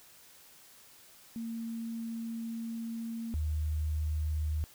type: tone pair in turn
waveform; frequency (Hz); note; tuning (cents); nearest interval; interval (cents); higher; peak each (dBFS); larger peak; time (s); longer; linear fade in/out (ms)
sine; 228.6 / 76.84; A#3 / D#2; -34 / -21; octave + perfect fifth; 1887; first; -35 / -29; second; 1.36-3.34 / 3.34-4.64; first; 0
effects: white hiss -57 dBFS RMS until 4.74 s